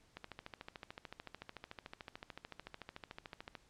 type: click train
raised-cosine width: 0.3 ms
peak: -30 dBFS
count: 47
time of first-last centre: 0.17-3.552 s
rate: 13.6 Hz
effects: pink hiss -69 dBFS RMS until 3.69 s + low-pass 8000 Hz 12 dB/octave